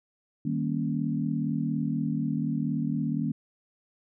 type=chord; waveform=sine; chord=Eb dominant seventh; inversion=none; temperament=equal; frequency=155.56 / 196 / 233.1 / 277.2 Hz; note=Eb3 / G3 / Bb3 / Db4; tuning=0 / 0 / 0 / 0 cents; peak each=-30 / -34 / -30 / -32 dBFS; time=0.45-3.32 s; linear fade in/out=5 ms; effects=none